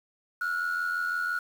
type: tone pair together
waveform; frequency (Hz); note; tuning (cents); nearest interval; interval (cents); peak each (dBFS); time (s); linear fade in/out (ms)
sine; 1361.1 / 1447; F6 / F#6; -45 / -39; minor second; 106; -31 / -26; 0.41-1.39; 5
effects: tanh soft clip ceiling -24 dBFS + 8-bit

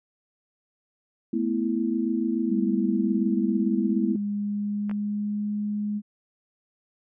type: chord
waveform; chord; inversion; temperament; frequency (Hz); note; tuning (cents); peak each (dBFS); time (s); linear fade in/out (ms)
sine; A suspended second; none; equal; 220 / 246.9 / 329.6; A3 / B3 / E4; 0 / 0 / 0; -27; 1.33-4.16; 5
type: tone with pitch glide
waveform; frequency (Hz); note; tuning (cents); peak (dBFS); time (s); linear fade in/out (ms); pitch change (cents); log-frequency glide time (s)
sine; 200.7 to 208.1; G3 to G#3; +41 to +4; -25; 2.47-6.02; 50; +63; 2.8-5.51
type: clicks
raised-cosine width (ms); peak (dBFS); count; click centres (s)
0.5; -25; 2; 4.896 / 4.913
effects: none

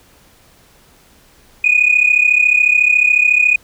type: tone pair together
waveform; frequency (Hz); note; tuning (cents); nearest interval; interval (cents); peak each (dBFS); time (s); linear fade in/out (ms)
sine; 2458 / 2492; D#7 / D#7; -22 / +2; unison; 24; -11; 1.64-3.56; 5
effects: tanh soft clip ceiling -2 dBFS + pink hiss -49 dBFS RMS until 3.63 s

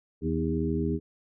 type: harmonic tone with a mistuned harmonic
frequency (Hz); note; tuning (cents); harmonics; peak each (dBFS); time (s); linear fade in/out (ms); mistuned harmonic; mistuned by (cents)
81; E2; -30; 1 / 2 / 3 / 4 / 5; -32 / -31 / -31 / -32 / -32; 0.21-1; 50; 4; -42
effects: none

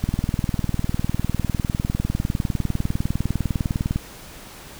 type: click train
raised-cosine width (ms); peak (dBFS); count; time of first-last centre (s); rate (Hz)
5; -9; 79; 0.04-3.96; 19.9
effects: pink hiss -41 dBFS RMS until 4.79 s

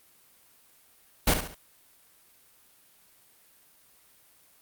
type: noise with echo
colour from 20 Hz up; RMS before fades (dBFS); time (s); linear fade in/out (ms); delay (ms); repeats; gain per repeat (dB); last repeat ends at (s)
pink; -21; 1.27-1.34; 5; 69; 3; -8; 1.547
effects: white hiss -60 dBFS RMS until 4.61 s + Opus 32 kbps

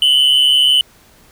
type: tone with amplitude modulation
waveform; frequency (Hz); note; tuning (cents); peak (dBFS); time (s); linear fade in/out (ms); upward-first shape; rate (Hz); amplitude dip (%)
triangle; 3002; F#7; +24; -4; 0.02-0.81; 2; sine; 140; 70
effects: pink hiss -48 dBFS RMS until 1.31 s

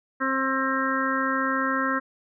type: harmonic tone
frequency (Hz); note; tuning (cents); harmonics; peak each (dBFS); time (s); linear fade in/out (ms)
265.9; C4; +28; 1 / 2 / 4 / 5 / 6 / 7; -28 / -32 / -29 / -28 / -29 / -32; 0.2-2; 20
effects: none

